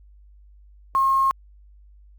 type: tone with quantisation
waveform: sine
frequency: 1076 Hz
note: C6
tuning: 48 cents sharp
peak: -16 dBFS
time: 0.95-1.31 s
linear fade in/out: 0 ms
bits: 7
effects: added 50 Hz sine -47 dBFS peak until 2.18 s + Opus 48 kbps